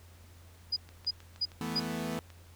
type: tone bursts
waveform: sine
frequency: 4923 Hz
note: D#8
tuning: 19 cents flat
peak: -27 dBFS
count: 4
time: 0.72-1.8 s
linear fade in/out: 10 ms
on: 45 ms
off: 300 ms
type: click train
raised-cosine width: 0.2 ms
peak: -34 dBFS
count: 10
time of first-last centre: 0.89-2.303 s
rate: 6.37 Hz
type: chord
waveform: sawtooth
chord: E suspended fourth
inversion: none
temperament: equal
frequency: 164.81 / 220 / 246.9 Hz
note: E3 / A3 / B3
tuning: 0 / 0 / 0 cents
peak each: -34 dBFS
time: 1.61-2.19 s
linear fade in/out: 0 ms
effects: added 86 Hz sine -53 dBFS peak until 2.55 s + pink hiss -60 dBFS RMS until 2.55 s